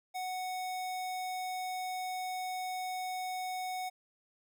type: tone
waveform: square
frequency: 740 Hz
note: F#5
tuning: in tune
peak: -36 dBFS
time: 0.14-3.9 s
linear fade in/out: 20 ms
effects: none

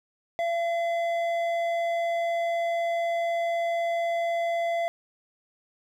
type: tone with hard clipping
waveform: sine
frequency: 679 Hz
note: F5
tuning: 49 cents flat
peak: -26 dBFS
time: 0.39-4.88 s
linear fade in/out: 0 ms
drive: 8 dB
effects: none

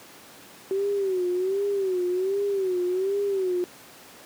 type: tone with vibrato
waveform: sine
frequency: 379.9 Hz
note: F#4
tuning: 46 cents sharp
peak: -22 dBFS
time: 0.71-3.64 s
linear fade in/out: 0 ms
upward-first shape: sine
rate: 1.3 Hz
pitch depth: 110 cents each way
effects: pink hiss -47 dBFS RMS until 4.25 s + high-pass 200 Hz 12 dB/octave

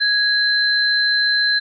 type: tone pair together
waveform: sine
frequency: 1661.2 / 4083 Hz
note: G#6 / C8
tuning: 0 / -43 cents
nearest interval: octave + major third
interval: 1557 cents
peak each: -17 dBFS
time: 0-1.6 s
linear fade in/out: 20 ms
effects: none

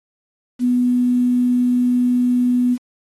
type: tone with quantisation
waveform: sine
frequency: 246.9 Hz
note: B3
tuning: in tune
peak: -13 dBFS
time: 0.59-2.78 s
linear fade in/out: 50 ms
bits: 7
effects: AAC 32 kbps

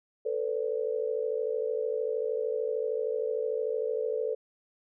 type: tone cluster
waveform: sine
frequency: 444.1 / 497.3 / 576 Hz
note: A4 / B4 / D5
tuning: +16 / +12 / -34 cents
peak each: -30 / -32 / -37 dBFS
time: 0.25-4.35 s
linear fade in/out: 10 ms
effects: none

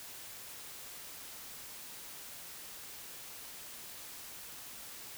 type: silence
effects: white hiss -48 dBFS RMS until 5.17 s

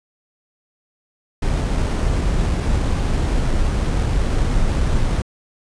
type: noise with sample-and-hold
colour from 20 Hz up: brown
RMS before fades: -18 dBFS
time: 1.42-5.22 s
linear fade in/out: 5 ms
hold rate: 7350 Hz
effects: resampled to 22050 Hz

